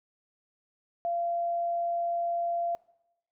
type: tone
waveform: sine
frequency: 687 Hz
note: F5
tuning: 29 cents flat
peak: -27 dBFS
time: 1.05-2.75 s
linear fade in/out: 0 ms
effects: noise-tail reverb RT60 0.9 s tail -22 dB re dry